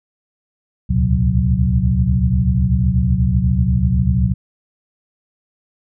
sine tone cluster, 67.3 / 75.4 / 116.9 / 129.4 / 183.1 Hz, C2 / D2 / A#2 / C3 / F#3, +49 / +46 / +5 / -19 / -18 cents, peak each -19 dBFS, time 0.89-4.34 s, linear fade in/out 20 ms, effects none

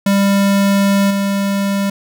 square tone with level steps, 198.4 Hz, G3, 21 cents sharp, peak -11 / -15 dBFS, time 0.06-1.9 s, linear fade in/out 5 ms, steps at 1.1 s, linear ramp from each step 10 ms, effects none

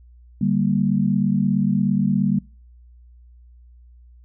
sine chord, G minor, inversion second, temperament equal, 146.83 / 196 / 233.1 Hz, D3 / G3 / Bb3, 0 / 0 / 0 cents, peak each -23 / -19 / -22 dBFS, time 0.41-2.39 s, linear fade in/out 5 ms, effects noise-tail reverb RT60 0.4 s tail -26 dB re dry + added 60 Hz sine -45 dBFS peak until 4.24 s

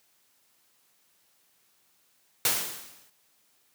white noise with exponential decay, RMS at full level -22 dBFS, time 2.45-3.1 s, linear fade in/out 2 ms, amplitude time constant 140 ms, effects white hiss -67 dBFS RMS until 3.74 s + high-pass 100 Hz 12 dB/octave

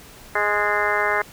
harmonic tone with a mistuned harmonic, 207.7 Hz, G#3, in tune, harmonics 2 / 3 / 4 / 5 / 6 / 7 / 8 / 9 / 10, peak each -27 / -27 / -27 / -27 / -27 / -27 / -27 / -27 / -27 dBFS, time 0.35-1.22 s, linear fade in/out 5 ms, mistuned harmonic 9, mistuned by -47 cents, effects pink hiss -44 dBFS RMS until 1.32 s

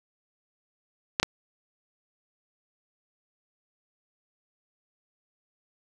clicks, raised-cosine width 0.2 ms, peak -5 dBFS, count 2, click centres 1.199 / 1.23 s, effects none

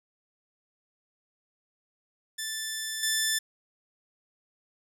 10% pulse tone with level steps, 1760 Hz, A6, in tune, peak -23 / -16 dBFS, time 2.38-3.39 s, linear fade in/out 10 ms, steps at 3.03 s, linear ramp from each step 2 ms, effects none

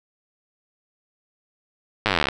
slowing click train, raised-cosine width 0.3 ms, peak -3 dBFS, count 20, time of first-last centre 2.06-2.286 s, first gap 9 ms, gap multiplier 1.03, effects none

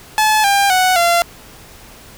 sawtooth tone with pitch steps, 861 / 798.7 / 740.9 / 687.3 Hz, A5 / G5 / F#5 / F5, -38 / +32 / +2 / -28 cents, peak -7 dBFS, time 0.18-1.22 s, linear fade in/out 0 ms, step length 260 ms, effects pink hiss -40 dBFS RMS until 2.17 s

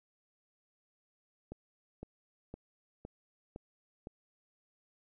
click train, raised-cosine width 2 ms, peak -30 dBFS, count 6, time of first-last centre 1.52-4.071 s, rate 1.96 Hz, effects none

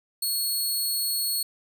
15% pulse tone, 4344 Hz, C#8, 36 cents flat, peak -18 dBFS, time 0.22-1.43 s, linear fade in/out 5 ms, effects 9-bit

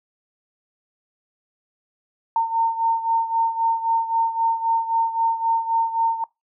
sine beating tone pair, 910 / 913.8 Hz, A#5 / A#5, -42 / -35 cents, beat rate 3.8 Hz, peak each -19 / -24 dBFS, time 2.36-6.24 s, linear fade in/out 2 ms, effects noise-tail reverb RT60 0.2 s tail -24 dB re dry

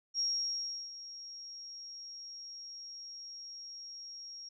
sine tone with ADSR envelope, 5588 Hz, F8, in tune, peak -29 dBFS, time 0.14-4.49 s, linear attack 52 ms, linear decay 710 ms, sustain -15 dB, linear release 7 ms, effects none

